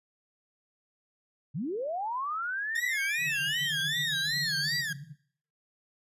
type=linear sweep; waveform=sine; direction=up; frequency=120 to 4779 Hz; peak=-30 dBFS; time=1.54-4.82 s; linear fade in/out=20 ms
type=tone with vibrato; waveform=40% pulse; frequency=1754 Hz; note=A6; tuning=6 cents flat; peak=-30 dBFS; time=2.75-4.93 s; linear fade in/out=5 ms; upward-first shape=sine; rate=2.6 Hz; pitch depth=180 cents each way
type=band-pass noise; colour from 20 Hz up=pink; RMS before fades=-43 dBFS; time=3.17-5.16 s; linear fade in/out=50 ms; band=140 to 160 Hz; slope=96 dB/octave
effects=noise-tail reverb RT60 0.6 s tail -20 dB re dry + resampled to 32000 Hz